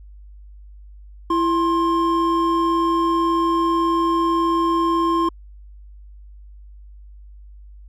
triangle tone pair together, 333.6 / 1059 Hz, E4 / C6, +21 / +21 cents, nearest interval octave + minor sixth, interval 2000 cents, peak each -17 dBFS, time 1.3-5.29 s, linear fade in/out 5 ms, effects added 50 Hz sine -39 dBFS peak until 7.88 s

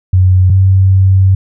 sine tone pair in turn, 92.5 / 95.32 Hz, F#2 / G2, 0 / -48 cents, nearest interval minor second, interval 52 cents, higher second, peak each -4 dBFS, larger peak neither, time 0.13-0.5 / 0.5-1.35 s, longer second, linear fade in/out 5 ms, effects none

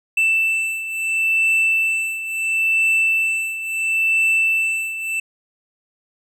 triangle beating tone pair, 2657 / 2657.73 Hz, E7 / E7, +13 / +14 cents, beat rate 0.73 Hz, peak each -16 / -21 dBFS, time 0.17-5.2 s, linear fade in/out 5 ms, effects none

